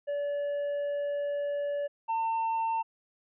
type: tone pair in turn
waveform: triangle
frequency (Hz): 575 / 902.8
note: D5 / A5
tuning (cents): -37 / +44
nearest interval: minor sixth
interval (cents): 781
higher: second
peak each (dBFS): -27 / -25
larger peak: second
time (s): 0.07-1.88 / 2.08-2.83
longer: first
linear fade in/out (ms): 20
effects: resampled to 8000 Hz